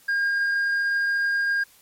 sine tone with tanh clipping, 1616 Hz, G#6, 48 cents flat, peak -21 dBFS, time 0.08-1.64 s, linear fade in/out 10 ms, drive 3 dB, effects white hiss -55 dBFS RMS until 1.81 s + MP3 64 kbps

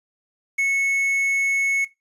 triangle tone with quantisation, 2200 Hz, C#7, 14 cents flat, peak -16 dBFS, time 0.58-1.85 s, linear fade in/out 10 ms, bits 7, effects noise-tail reverb RT60 0.2 s tail -17 dB re dry + resampled to 32000 Hz

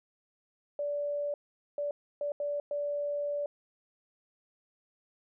sine tone bursts at uneven times, 580 Hz, D5, 22 cents flat, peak -30 dBFS, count 5, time 0.79-1.34 / 1.78-1.91 / 2.21-2.32 / 2.4-2.6 / 2.71-3.46 s, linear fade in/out 2 ms, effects none

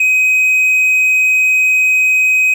triangle tone, 2521 Hz, D#7, 22 cents sharp, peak -7 dBFS, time 0-2.54 s, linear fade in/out 5 ms, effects none

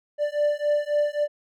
triangle beating tone pair, 587.3 / 591 Hz, D5 / D5, 0 / +11 cents, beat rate 3.7 Hz, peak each -22 dBFS, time 0.18-1.28 s, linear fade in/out 50 ms, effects none

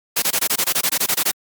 white noise bursts, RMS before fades -18 dBFS, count 14, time 0.16-1.316 s, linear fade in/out 10 ms, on 64 ms, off 20 ms, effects high-pass 150 Hz 12 dB/octave + Opus 48 kbps

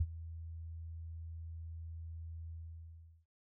sine tone with ADSR envelope, 82 Hz, E2, 9 cents flat, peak -26 dBFS, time 0-3.26 s, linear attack 8 ms, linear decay 47 ms, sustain -17 dB, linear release 750 ms, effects none

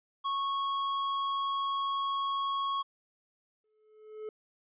square tone, 1102 Hz, C#6, 11 cents flat, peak -30 dBFS, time 0.24-2.83 s, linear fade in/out 20 ms
triangle tone with exponential growth, 430.8 Hz, A4, 37 cents flat, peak -33 dBFS, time 3.64-4.29 s, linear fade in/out 2 ms, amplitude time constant 140 ms
effects resampled to 8000 Hz

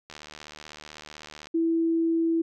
click train, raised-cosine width 0.2 ms, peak -24 dBFS, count 105, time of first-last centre 0.1-1.47 s, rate 75.9 Hz
sine tone, 329.6 Hz, E4, in tune, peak -21 dBFS, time 1.54-2.42 s, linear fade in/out 10 ms
effects none

